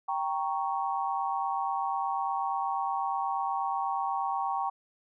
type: chord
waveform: sine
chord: G diminished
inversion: none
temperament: equal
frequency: 784 / 932.3 / 1108.7 Hz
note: G5 / Bb5 / Db6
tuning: 0 / 0 / 0 cents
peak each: -31 / -33 / -33 dBFS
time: 0.08-4.7 s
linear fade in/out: 10 ms
effects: none